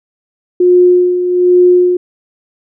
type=tone with tremolo; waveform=sine; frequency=358.8 Hz; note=F4; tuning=47 cents sharp; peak=-3 dBFS; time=0.6-1.97 s; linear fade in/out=5 ms; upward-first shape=sine; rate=1.2 Hz; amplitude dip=60%; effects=none